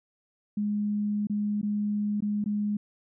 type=tone with dropouts; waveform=sine; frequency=207.7 Hz; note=G#3; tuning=in tune; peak=-25 dBFS; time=0.57-2.77 s; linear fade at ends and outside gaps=5 ms; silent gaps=1.271-1.297 / 1.615-1.629 / 2.206-2.222 / 2.442-2.459 s; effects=none